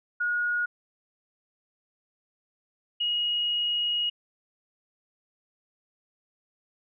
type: tone pair in turn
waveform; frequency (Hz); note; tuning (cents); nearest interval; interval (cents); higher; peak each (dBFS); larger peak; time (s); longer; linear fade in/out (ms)
sine; 1444 / 2888; F#6 / F#7; -43 / -43; octave; 1200; second; -24; neither; 0.2-0.66 / 3-4.1; second; 10
effects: none